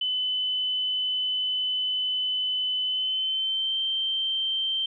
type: tone with pitch glide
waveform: sine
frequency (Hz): 3017 to 3131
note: F#7 to G7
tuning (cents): +33 to -3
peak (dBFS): -24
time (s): 0.01-4.86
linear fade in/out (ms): 5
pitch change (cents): +64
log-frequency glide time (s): 2.84-3.78
effects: none